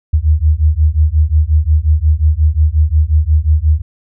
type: beating tone pair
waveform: sine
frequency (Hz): 74.4 / 80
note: D2 / D#2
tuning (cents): +23 / +49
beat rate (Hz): 5.6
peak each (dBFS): -11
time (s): 0.13-3.82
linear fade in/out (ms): 10
effects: none